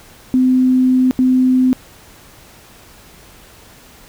sine tone bursts at uneven times, 256.2 Hz, C4, 36 cents flat, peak -9 dBFS, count 2, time 0.34-1.11 / 1.19-1.73 s, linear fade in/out 0 ms, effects pink hiss -43 dBFS RMS until 4.08 s

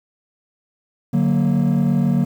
triangle chord, D augmented, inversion none, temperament equal, 146.83 / 185 / 233.1 Hz, D3 / F#3 / A#3, 0 / 0 / 0 cents, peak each -16 dBFS, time 1.13-2.25 s, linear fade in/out 10 ms, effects tanh soft clip ceiling -8 dBFS + 8-bit

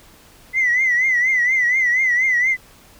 sine tone with vibrato, 2010 Hz, B6, 30 cents sharp, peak -13 dBFS, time 0.53-2.57 s, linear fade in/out 50 ms, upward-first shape triangle, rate 4.2 Hz, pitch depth 110 cents each way, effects tanh soft clip ceiling -10 dBFS + pink hiss -48 dBFS RMS until 2.99 s

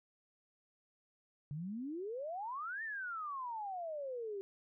sine exponential two-way sweep, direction up then down, 139 to 1846 to 382.9 Hz, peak -39 dBFS, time 1.51-4.41 s, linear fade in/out 0 ms, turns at 2.83 s, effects none

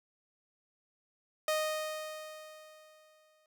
sawtooth tone with exponential decay, 620 Hz, D#5, 6 cents flat, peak -24 dBFS, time 1.48-3.46 s, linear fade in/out 2 ms, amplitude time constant 430 ms, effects none

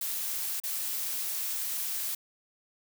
blue noise with dropouts, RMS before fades -33 dBFS, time 0.01-2.15 s, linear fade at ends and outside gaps 5 ms, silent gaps 0.601-0.636 s, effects none

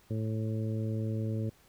harmonic tone, 110 Hz, A2, in tune, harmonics 1 / 2 / 3 / 4 / 5, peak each -31 / -37 / -41 / -43 / -45 dBFS, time 0.1-1.5 s, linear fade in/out 10 ms, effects pink hiss -63 dBFS RMS until 1.68 s

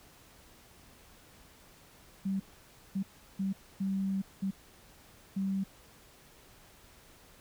sine tone bursts at uneven times, 193.6 Hz, G3, 21 cents flat, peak -29 dBFS, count 6, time 2.25-2.4 / 2.95-3.03 / 3.39-3.53 / 3.8-4.22 / 4.42-4.51 / 5.36-5.64 s, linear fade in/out 10 ms, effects pink hiss -58 dBFS RMS until 7.4 s

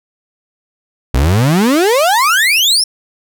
35% pulse exponential sweep, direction up, 58.2 to 5550 Hz, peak -7 dBFS, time 1.14-2.84 s, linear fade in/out 5 ms, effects none

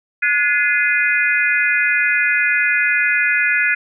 sine tone cluster, 1451 / 1703 / 2061 / 2474 Hz, F#6 / G#6 / C7 / D#7, -34 / +43 / -27 / -10 cents, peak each -19 dBFS, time 0.22-3.75 s, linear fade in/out 10 ms, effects none

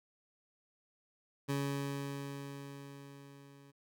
20% pulse tone with level ramp, 140 Hz, C#3, 18 cents sharp, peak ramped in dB -27 to -52 dBFS, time 1.48-3.72 s, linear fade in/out 20 ms, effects none

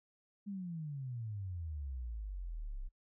sine exponential sweep, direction down, 207.7 to 30.87 Hz, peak -39 dBFS, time 0.46-2.89 s, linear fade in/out 20 ms, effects noise-tail reverb RT60 0.1 s tail -23 dB re dry

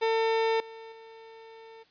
30% pulse tone with level steps, 450 Hz, A4, 39 cents sharp, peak -21 / -40 / -44 dBFS, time 0.01-1.84 s, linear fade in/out 20 ms, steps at 0.6 / 0.92 s, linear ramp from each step 2 ms, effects white hiss -63 dBFS RMS until 1.9 s + resampled to 11025 Hz

